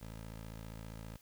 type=tone; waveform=15% pulse; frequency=55 Hz; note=A1; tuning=in tune; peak=-39 dBFS; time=0.01-1.17 s; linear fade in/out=5 ms; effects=white hiss -65 dBFS RMS until 1.21 s